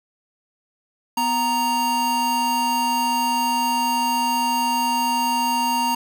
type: tone pair together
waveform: square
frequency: 247.5 / 932.3 Hz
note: B3 / A#5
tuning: +4 / 0 cents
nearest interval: octave + major seventh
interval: 2296 cents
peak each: -28 / -20 dBFS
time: 1.17-5.95 s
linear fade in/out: 5 ms
effects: none